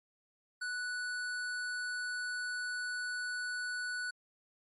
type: tone with tanh clipping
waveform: sine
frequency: 1480 Hz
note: F#6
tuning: in tune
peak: -37 dBFS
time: 0.61-4.11 s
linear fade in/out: 10 ms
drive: 18 dB
effects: MP3 48 kbps